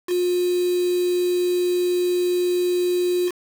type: tone with quantisation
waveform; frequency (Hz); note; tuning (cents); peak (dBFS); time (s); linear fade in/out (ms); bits
sine; 357.2; F4; +39; -18; 0.07-3.32; 50; 5
effects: none